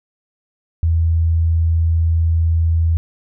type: tone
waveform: sine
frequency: 82.3 Hz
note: E2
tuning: 2 cents flat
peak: -12 dBFS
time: 0.83-2.97 s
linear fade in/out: 0 ms
effects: none